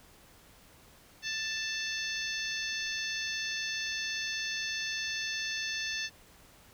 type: harmonic tone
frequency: 883 Hz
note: A5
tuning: 6 cents sharp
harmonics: 2 / 3 / 4 / 5 / 6 / 7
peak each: -37 / -39 / -40 / -41 / -42 / -42 dBFS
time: 1.22-6.1 s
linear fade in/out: 50 ms
effects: pink hiss -58 dBFS RMS until 6.73 s